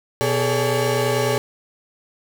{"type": "tone cluster", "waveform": "35% pulse", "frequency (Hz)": [123.3, 407.5, 436.7, 568], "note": ["B2", "G#4", "A4", "C#5"], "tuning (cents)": [-2, -33, -13, 42], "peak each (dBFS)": -22, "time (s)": [0.21, 1.38], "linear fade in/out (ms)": 0, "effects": []}